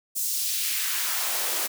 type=noise with high-pass filter sweep; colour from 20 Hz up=white; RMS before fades=-27 dBFS; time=0.15-1.68 s; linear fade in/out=20 ms; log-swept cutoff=7600 to 290 Hz; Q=1.1; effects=none